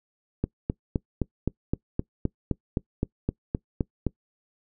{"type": "click train", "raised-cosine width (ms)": 3, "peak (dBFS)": -11, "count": 15, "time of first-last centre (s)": [0.44, 4.067], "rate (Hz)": 3.86, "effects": ["noise-tail reverb RT60 0.1 s tail -23 dB re dry"]}